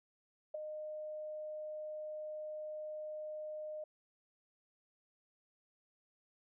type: tone with ADSR envelope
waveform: sine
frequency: 613 Hz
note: D#5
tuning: 26 cents flat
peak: -34 dBFS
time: 0.54-3.84 s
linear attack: 8 ms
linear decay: 8 ms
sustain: -7 dB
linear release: 4 ms
effects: none